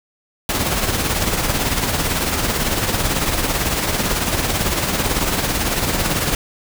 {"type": "noise with tremolo", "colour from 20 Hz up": "pink", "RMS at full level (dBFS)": -17, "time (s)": [0.49, 6.35], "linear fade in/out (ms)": 2, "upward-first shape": "triangle", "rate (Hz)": 18, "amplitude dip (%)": 55, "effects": []}